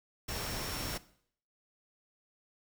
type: tone in noise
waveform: sine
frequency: 5470 Hz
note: F8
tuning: 37 cents flat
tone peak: -46 dBFS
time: 0.28-0.98 s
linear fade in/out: 10 ms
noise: pink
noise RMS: -38 dBFS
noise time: 0.28-0.98 s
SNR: -11 dB
effects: noise-tail reverb RT60 0.6 s tail -17 dB re dry